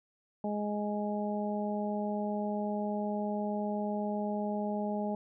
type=harmonic tone; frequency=208.1 Hz; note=G#3; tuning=4 cents sharp; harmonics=1 / 2 / 3 / 4; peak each=-33 / -39 / -37 / -39 dBFS; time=0.44-5.15 s; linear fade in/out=2 ms; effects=none